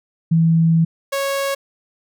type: tone pair in turn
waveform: sine / sawtooth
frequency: 164.1 / 552 Hz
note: E3 / C#5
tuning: -8 / -7 cents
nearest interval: octave + major sixth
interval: 2101 cents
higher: second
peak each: -11 / -15 dBFS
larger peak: first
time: 0.31-0.85 / 1.12-1.55 s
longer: first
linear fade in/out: 10 ms
effects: none